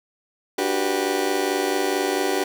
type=chord; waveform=30% pulse; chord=G major seventh; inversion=second; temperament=just; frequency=294 / 367.5 / 392 / 490 Hz; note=D4 / F#4 / G4 / B4; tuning=+2 / -12 / 0 / -14 cents; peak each=-25 / -24 / -22 / -26 dBFS; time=0.58-2.44 s; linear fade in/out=5 ms; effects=none